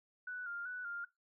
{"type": "tone with vibrato", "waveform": "sine", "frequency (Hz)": 1442, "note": "F#6", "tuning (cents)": -45, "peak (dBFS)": -40, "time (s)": [0.27, 1.05], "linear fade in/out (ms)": 5, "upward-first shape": "square", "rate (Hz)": 2.6, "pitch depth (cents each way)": 50, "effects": ["noise-tail reverb RT60 0.2 s tail -21 dB re dry"]}